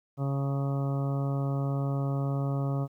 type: harmonic tone with a mistuned harmonic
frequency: 138.59 Hz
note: C#3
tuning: in tune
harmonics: 1 / 2 / 3 / 4 / 5 / 6 / 7 / 8 / 9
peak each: -27 / -36 / -41 / -40 / -42 / -49 / -50 / -47 / -46 dBFS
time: 0.17-2.88 s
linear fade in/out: 50 ms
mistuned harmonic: 7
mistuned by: -33 cents
effects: 11-bit